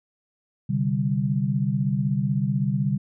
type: chord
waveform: sine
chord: C suspended second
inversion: none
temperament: equal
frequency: 130.81 / 146.83 / 196 Hz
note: C3 / D3 / G3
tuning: 0 / 0 / 0 cents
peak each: -25 dBFS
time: 0.69-2.98 s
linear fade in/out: 10 ms
effects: none